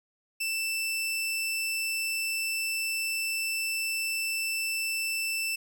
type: tone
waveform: sawtooth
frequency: 2661 Hz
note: E7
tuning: 16 cents sharp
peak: -25 dBFS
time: 0.4-5.56 s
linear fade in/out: 10 ms
effects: none